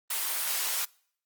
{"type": "high-pass noise", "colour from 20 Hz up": "white", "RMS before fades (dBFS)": -30, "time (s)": [0.1, 0.85], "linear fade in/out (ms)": 5, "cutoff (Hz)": 730, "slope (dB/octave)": 12, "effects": ["noise-tail reverb RT60 0.6 s tail -25 dB re dry", "Opus 24 kbps"]}